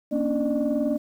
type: tone cluster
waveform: sine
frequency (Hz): 232.8 / 272.9 / 292.7 / 600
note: A#3 / C#4 / D4 / D5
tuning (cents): -2 / -27 / -6 / +37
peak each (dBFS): -26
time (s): 0.11-0.98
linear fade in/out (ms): 20
effects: tanh soft clip ceiling -15 dBFS + 9-bit